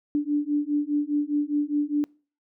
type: beating tone pair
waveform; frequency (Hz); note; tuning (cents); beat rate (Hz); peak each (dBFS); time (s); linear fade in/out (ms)
sine; 290.8 / 295.7; D4 / D4; -17 / +12; 4.9; -25; 0.15-2.04; 0
effects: noise-tail reverb RT60 0.4 s tail -26 dB re dry